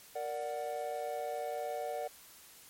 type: chord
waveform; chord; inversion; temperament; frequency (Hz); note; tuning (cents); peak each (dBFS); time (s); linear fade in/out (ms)
triangle; Bb augmented; none; equal; 466.2 / 587.3 / 740; Bb4 / D5 / F#5; 0 / 0 / 0; -39 / -37 / -37; 0.15-2.08; 10
effects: white hiss -56 dBFS RMS until 2.69 s + MP3 64 kbps